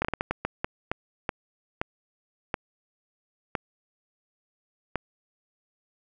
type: slowing click train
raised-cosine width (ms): 0.5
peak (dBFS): -11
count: 14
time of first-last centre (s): 0.02-4.957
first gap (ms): 27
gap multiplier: 1.39
effects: none

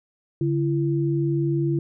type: tone pair together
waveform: sine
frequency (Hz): 143.12 / 336.5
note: D3 / E4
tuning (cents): -44 / +36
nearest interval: octave + minor third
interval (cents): 1480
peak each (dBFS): -22 / -23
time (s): 0.41-1.79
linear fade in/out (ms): 2
effects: none

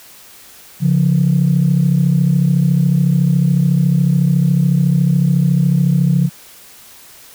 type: tone pair together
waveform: sine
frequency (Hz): 140.77 / 174.7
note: C#3 / F3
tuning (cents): +27 / +1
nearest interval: major third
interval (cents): 374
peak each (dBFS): -12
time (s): 0.8-6.3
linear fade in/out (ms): 50
effects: tanh soft clip ceiling -4 dBFS + white hiss -41 dBFS RMS until 7.34 s

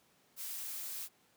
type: noise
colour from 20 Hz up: blue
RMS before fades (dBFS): -42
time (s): 0.36-1.09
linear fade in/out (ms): 50
effects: pink hiss -69 dBFS RMS until 1.36 s + high-pass 150 Hz 12 dB/octave

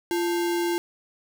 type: tone with sample-and-hold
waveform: sine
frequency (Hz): 344.5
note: F4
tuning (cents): -24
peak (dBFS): -22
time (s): 0.11-0.78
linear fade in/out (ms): 0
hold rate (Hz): 1225
effects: none

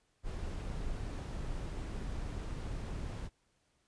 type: noise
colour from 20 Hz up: brown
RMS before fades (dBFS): -39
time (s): 0.23-3.3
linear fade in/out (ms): 50
effects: pink hiss -75 dBFS RMS until 3.87 s + resampled to 22050 Hz

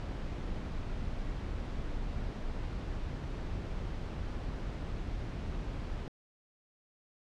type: noise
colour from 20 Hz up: brown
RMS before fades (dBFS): -37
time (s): 0-6.08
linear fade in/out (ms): 0
effects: low-pass 5000 Hz 12 dB/octave

